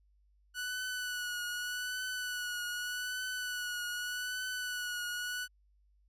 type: tone with vibrato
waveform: sawtooth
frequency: 1477 Hz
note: F#6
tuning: 3 cents flat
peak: -32 dBFS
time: 0.54-5.48 s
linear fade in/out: 50 ms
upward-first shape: triangle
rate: 0.83 Hz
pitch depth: 38 cents each way
effects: added 50 Hz sine -65 dBFS peak until 6.08 s + resampled to 32000 Hz